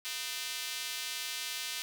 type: tone with high-pass filter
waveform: square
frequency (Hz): 138.59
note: C#3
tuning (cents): 0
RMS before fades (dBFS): -38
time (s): 0.05-1.82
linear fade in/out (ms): 0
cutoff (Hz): 3000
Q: 1.1
effects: none